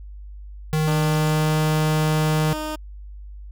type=tone; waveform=square; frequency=155.56 Hz; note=D#3; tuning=in tune; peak=-19 dBFS; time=0.73-2.53 s; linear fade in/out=0 ms
type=tone with pitch glide; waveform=15% pulse; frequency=302.5 to 308 Hz; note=D#4 to D#4; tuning=-49 to -17 cents; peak=-20 dBFS; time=0.87-2.76 s; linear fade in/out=10 ms; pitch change=+32 cents; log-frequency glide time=1.1-1.56 s
effects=added 50 Hz sine -35 dBFS peak until 3.51 s